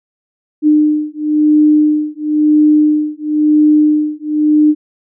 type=beating tone pair; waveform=sine; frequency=302 / 302.98 Hz; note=D4 / D#4; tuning=+48 / -46 cents; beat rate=0.98 Hz; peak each=-11 dBFS; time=0.62-4.75 s; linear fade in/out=50 ms; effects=none